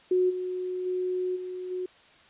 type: tone with level steps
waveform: sine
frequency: 365.9 Hz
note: F#4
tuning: 19 cents flat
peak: -20 / -29 / -26 / -33 / -29 dBFS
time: 0.11-1.86 s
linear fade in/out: 5 ms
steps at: 0.29 / 0.85 / 1.35 / 1.7 s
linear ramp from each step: 20 ms
effects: white hiss -56 dBFS RMS until 2.29 s + resampled to 8000 Hz